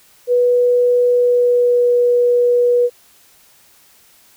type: tone with pitch glide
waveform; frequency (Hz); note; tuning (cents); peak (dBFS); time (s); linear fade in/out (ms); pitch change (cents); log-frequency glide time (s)
sine; 490 to 485.8; B4 to B4; -14 to -29; -10; 0.27-2.9; 50; -15; 1.04-1.93
effects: white hiss -50 dBFS RMS until 4.36 s